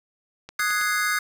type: click train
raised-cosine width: 0.2 ms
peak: -21 dBFS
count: 4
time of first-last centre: 0.49-0.813 s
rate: 9.29 Hz
type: chord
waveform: square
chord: Ab dominant seventh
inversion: second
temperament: equal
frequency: 1244.5 / 1480 / 1661.2 / 2093 Hz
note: Eb6 / Gb6 / Ab6 / C7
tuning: 0 / 0 / 0 / 0 cents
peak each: -28 dBFS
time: 0.59-1.19 s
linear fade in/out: 5 ms
effects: none